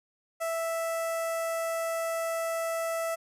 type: tone with notch filter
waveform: sawtooth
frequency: 659.3 Hz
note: E5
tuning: in tune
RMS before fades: -31 dBFS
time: 0.4-3.16 s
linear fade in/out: 20 ms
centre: 3800 Hz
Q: 0.9
effects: resampled to 32000 Hz